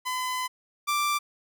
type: tone pair in turn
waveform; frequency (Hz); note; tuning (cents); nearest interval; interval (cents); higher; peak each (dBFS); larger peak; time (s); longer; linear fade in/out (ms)
sawtooth; 1013 / 1176.3; B5 / D6; +44 / +2; minor third; 258; second; -24 / -20; second; 0.05-0.48 / 0.87-1.19; first; 20
effects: none